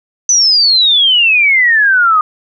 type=exponential sweep; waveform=sine; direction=down; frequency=6090 to 1218 Hz; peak=-6 dBFS; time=0.29-2.21 s; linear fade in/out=2 ms; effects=none